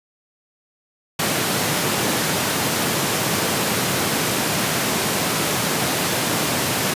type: high-pass noise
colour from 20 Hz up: pink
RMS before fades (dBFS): -21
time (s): 1.19-6.94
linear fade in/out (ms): 5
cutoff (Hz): 120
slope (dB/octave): 24
effects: resampled to 32000 Hz